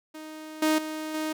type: tone with level steps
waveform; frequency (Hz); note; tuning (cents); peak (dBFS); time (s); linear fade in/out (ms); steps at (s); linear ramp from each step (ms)
sawtooth; 311.3; D#4; +1; -35 / -17 / -28 / -24; 0.14-1.33; 10; 0.62 / 0.78 / 1.14; 5
effects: none